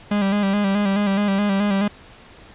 45% pulse tone with vibrato, 200.6 Hz, G3, 40 cents sharp, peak -17 dBFS, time 0.11-1.88 s, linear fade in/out 5 ms, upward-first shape square, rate 4.7 Hz, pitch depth 46 cents each way, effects pink hiss -45 dBFS RMS until 2.54 s + resampled to 8000 Hz

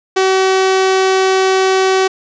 sawtooth tone, 379.6 Hz, F#4, 44 cents sharp, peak -6 dBFS, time 0.16-2.08 s, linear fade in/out 10 ms, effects resampled to 16000 Hz + 8-bit

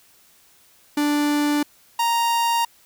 45% pulse tone pair in turn, 293.7 / 932.4 Hz, D4 / A#5, 0 / 0 cents, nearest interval octave + minor sixth, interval 2000 cents, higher second, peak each -18 dBFS, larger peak neither, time 0.97-1.63 / 1.99-2.65 s, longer neither, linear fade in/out 5 ms, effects white hiss -55 dBFS RMS until 2.85 s

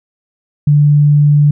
sine tone, 146.8 Hz, D3, in tune, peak -5 dBFS, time 0.67-1.51 s, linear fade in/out 5 ms, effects none

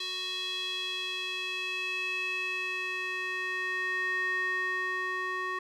square tone with band-pass filter sweep, 370 Hz, F#4, in tune, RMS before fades -33 dBFS, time 0-5.59 s, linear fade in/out 5 ms, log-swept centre 3700 to 1500 Hz, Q 4.8, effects none

